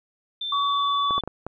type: tone with pitch glide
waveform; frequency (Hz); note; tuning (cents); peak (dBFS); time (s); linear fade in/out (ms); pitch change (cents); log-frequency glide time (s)
sine; 3559 to 3486; A7 to A7; +19 to -17; -27; 0.41-1.21; 5; -36; 0.62-1.08
type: tone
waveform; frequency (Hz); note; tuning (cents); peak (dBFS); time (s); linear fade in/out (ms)
sine; 1132; C#6; +36; -21; 0.52-1.19; 5
type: clicks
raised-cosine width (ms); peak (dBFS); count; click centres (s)
1; -17; 5; 1.108 / 1.18 / 1.237 / 1.276 / 1.466
effects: none